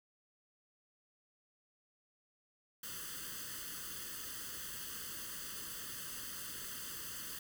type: noise with comb filter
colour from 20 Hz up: white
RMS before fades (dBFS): -45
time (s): 2.83-7.39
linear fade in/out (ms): 5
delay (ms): 0.64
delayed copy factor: +0.95
effects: none